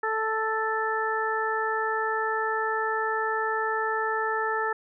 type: harmonic tone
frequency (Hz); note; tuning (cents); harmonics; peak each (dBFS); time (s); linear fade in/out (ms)
440; A4; 0; 1 / 2 / 3 / 4; -30 / -30 / -30 / -30; 0.03-4.73; 5
effects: none